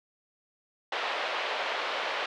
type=band-pass noise; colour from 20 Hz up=pink; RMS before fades=-32 dBFS; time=0.92-2.26 s; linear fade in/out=5 ms; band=500 to 3700 Hz; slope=24 dB/octave; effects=none